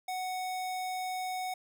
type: tone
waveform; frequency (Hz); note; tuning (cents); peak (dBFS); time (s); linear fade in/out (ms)
square; 741; F#5; +2; -34; 0.08-1.54; 5
effects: none